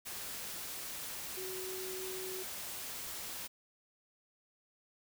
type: tone in noise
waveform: sine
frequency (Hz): 374.1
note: F#4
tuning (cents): +19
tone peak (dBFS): -42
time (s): 1.36-2.44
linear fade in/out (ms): 20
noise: white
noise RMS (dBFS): -43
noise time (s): 0.05-3.48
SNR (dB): -2
effects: none